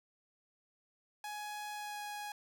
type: tone with pitch glide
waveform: sawtooth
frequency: 837 to 830.3 Hz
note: G#5 to G#5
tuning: +13 to -1 cents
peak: -37 dBFS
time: 1.24-2.32 s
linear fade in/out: 2 ms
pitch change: -14 cents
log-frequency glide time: 1.73-2.01 s
effects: none